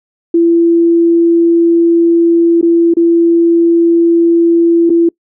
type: tone with dropouts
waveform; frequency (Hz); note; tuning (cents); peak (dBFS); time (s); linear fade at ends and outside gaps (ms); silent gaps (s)
sine; 337.1; E4; +39; -5; 0.34-5.09; 5; 2.613-2.627 / 2.939-2.968 / 4.896-4.901
effects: noise-tail reverb RT60 0.1 s tail -25 dB re dry